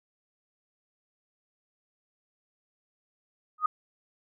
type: tone with exponential growth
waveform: sine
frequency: 1244.5 Hz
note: D#6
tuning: in tune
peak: -17 dBFS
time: 3.58-3.66 s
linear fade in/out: 5 ms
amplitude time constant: 16 ms
effects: none